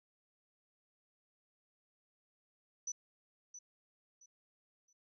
sine tone with echo, 5970 Hz, F#8, 15 cents sharp, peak -37 dBFS, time 2.87-2.92 s, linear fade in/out 5 ms, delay 670 ms, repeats 3, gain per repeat -11 dB, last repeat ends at 4.93 s, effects none

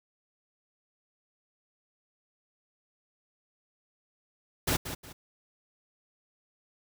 pink noise with echo, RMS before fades -27 dBFS, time 4.67-4.77 s, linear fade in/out 10 ms, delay 180 ms, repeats 2, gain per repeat -10 dB, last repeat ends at 5.13 s, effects none

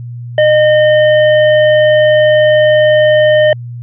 sine tone with hard clipping, 611 Hz, D#5, 32 cents flat, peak -7 dBFS, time 0.38-3.53 s, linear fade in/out 2 ms, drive 13 dB, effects added 120 Hz sine -22 dBFS peak until 3.82 s + resampled to 8000 Hz

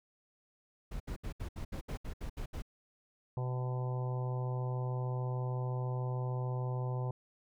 brown noise bursts, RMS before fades -39 dBFS, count 11, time 0.91-2.622 s, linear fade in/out 10 ms, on 92 ms, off 70 ms
harmonic tone, 126.4 Hz, B2, 41 cents sharp, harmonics 1 / 3 / 4 / 5 / 6 / 7 / 8, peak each -33 / -46 / -46 / -50 / -50 / -48 / -51 dBFS, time 3.37-7.11 s, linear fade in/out 2 ms
effects none

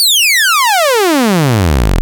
sawtooth exponential sweep, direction down, 4699 to 36.91 Hz, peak -4 dBFS, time 0-2.01 s, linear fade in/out 0 ms, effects none

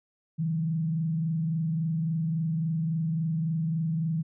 sine tone with frequency modulation, 161.6 Hz, E3, 34 cents flat, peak -25 dBFS, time 0.38-4.23 s, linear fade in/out 20 ms, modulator 23.6 Hz, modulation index 0.45, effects none

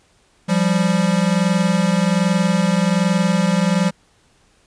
square tone pair together, 173.6 / 194.86 Hz, F3 / G3, -10 / -10 cents, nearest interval major second, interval 200 cents, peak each -18 dBFS, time 0.48-3.91 s, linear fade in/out 20 ms, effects pink hiss -57 dBFS RMS until 4.66 s + resampled to 22050 Hz

